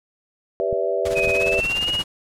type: chord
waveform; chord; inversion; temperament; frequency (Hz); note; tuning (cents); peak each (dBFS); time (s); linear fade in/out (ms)
sine; E minor seventh; first; equal with one note detuned; 392 / 493.9 / 578.9 / 659.3; G4 / B4 / D5 / E5; 0 / 0 / -25 / 0; -25; 0.6-1.6; 0
type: clicks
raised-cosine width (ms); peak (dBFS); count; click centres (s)
5; -19; 3; 0.728 / 1.275 / 1.591
type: noise with tremolo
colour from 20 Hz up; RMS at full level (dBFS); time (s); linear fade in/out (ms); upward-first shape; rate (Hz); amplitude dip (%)
pink; -29; 1.05-2.04; 5; sine; 17; 75
type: tone with pitch glide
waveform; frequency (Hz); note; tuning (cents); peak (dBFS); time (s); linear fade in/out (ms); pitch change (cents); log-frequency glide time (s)
sine; 2520 to 2878; D#7 to F#7; +21 to -49; -20; 1.15-2.03; 20; +230; 1.35-1.89
effects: low-pass 10000 Hz 12 dB/octave